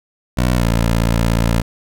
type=tone with pitch glide; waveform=15% pulse; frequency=61.74 to 56.94 Hz; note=B1 to A#1; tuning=0 to -40 cents; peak=-7 dBFS; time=0.37-1.62 s; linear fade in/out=10 ms; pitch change=-140 cents; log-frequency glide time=0.55-0.65 s; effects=none